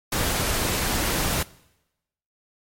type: noise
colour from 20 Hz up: pink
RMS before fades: -24 dBFS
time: 0.12-1.43 s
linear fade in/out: 5 ms
effects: noise-tail reverb RT60 0.9 s tail -21 dB re dry + MP3 64 kbps